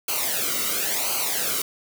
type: noise with flanger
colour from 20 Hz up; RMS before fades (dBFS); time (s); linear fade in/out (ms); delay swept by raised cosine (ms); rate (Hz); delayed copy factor
white; -25; 0.08-1.62; 5; 0.55 to 1.21; 0.95; -0.75
effects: none